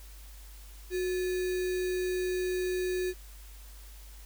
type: tone with sample-and-hold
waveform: sine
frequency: 365.7 Hz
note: F#4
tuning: 20 cents flat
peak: -28 dBFS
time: 0.9-3.14 s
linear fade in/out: 50 ms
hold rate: 2100 Hz
effects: added 50 Hz sine -46 dBFS peak until 4.25 s + white hiss -55 dBFS RMS until 4.25 s